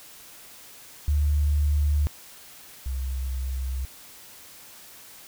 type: tone pair in turn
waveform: sine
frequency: 73.42 / 65.13 Hz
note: D2 / C2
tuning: 0 / -7 cents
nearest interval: major second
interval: 207 cents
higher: first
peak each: -19 / -26 dBFS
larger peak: first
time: 1.08-2.07 / 2.86-3.85 s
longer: neither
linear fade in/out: 0 ms
effects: white hiss -47 dBFS RMS until 5.27 s